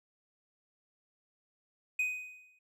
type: tone with exponential decay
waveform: triangle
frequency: 2500 Hz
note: D#7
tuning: 8 cents sharp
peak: -25 dBFS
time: 1.99-2.59 s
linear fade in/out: 5 ms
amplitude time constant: 130 ms
effects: none